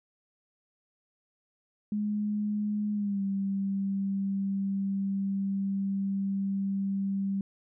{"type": "tone with pitch glide", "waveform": "sine", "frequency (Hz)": [208.9, 196.04], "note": ["G#3", "G3"], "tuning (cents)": [10, 0], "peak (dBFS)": -27, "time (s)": [1.92, 7.41], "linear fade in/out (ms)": 2, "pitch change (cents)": -110, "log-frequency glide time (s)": [2.93, 3.22], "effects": []}